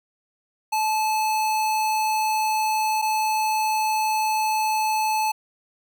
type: tone pair in turn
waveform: square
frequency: 867 / 867 Hz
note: A5 / A5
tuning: -26 / -26 cents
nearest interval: unison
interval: 0 cents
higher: neither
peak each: -21 dBFS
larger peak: neither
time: 0.72-3.02 / 3.02-5.32 s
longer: neither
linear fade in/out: 10 ms
effects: none